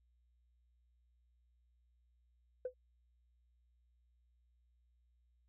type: tone with exponential decay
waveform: sine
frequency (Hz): 505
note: B4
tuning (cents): +39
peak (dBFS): -32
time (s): 2.65-2.74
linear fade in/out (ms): 5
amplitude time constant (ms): 18
effects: tanh soft clip ceiling -32 dBFS + added 60 Hz sine -70 dBFS peak until 5.48 s